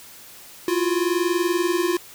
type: tone pair together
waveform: square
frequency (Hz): 339.5 / 360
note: F4 / F#4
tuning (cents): -49 / -47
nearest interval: minor second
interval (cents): 102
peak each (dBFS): -23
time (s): 0.68-1.97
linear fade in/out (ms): 2
effects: white hiss -44 dBFS RMS until 2.14 s